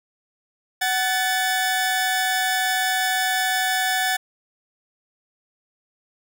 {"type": "tone pair together", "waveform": "sawtooth", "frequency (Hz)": [748, 1743.4], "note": ["F#5", "A6"], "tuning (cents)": [19, -16], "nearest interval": "octave + minor third", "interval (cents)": 1465, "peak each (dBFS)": -19, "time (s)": [0.81, 4.17], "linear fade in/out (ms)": 10, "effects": []}